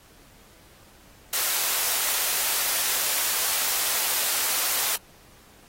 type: high-pass noise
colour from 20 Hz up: white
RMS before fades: -25 dBFS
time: 1.33-4.96 s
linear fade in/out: 2 ms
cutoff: 540 Hz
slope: 12 dB/octave
effects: pink hiss -54 dBFS RMS until 5.68 s + AAC 48 kbps

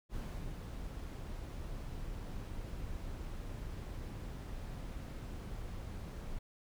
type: noise with ADSR envelope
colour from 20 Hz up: brown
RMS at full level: -40 dBFS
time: 0.09-6.39 s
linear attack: 69 ms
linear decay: 310 ms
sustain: -3 dB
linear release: 8 ms
effects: none

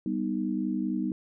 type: chord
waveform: sine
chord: G augmented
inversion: none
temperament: equal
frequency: 196 / 246.9 / 311.1 Hz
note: G3 / B3 / D#4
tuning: 0 / 0 / 0 cents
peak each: -31 dBFS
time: 0.06-1.12 s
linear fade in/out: 2 ms
effects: none

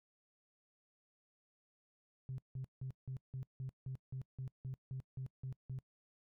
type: tone bursts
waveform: sine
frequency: 131.1 Hz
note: C3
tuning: 4 cents sharp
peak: -39 dBFS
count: 14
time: 2.29-5.788 s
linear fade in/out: 0 ms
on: 92 ms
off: 170 ms
effects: noise-tail reverb RT60 0.1 s tail -24 dB re dry + tanh soft clip ceiling -36 dBFS

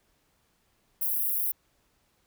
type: high-pass noise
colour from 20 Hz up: white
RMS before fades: -28 dBFS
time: 1.01-1.52 s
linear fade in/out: 10 ms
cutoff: 11000 Hz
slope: 48 dB/octave
effects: pink hiss -70 dBFS RMS until 2.26 s

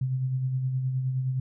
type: tone with tremolo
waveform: sine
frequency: 130 Hz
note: C3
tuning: 11 cents flat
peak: -23 dBFS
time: 0.01-1.4 s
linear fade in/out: 5 ms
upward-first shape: sine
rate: 9.6 Hz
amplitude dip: 40%
effects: none

